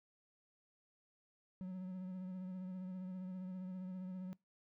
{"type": "tone with vibrato", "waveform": "triangle", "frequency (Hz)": 185, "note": "F#3", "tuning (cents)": 0, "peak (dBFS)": -40, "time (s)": [1.61, 4.33], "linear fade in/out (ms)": 0, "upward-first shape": "triangle", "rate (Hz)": 15, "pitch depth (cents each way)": 36, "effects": ["noise-tail reverb RT60 0.2 s tail -23 dB re dry"]}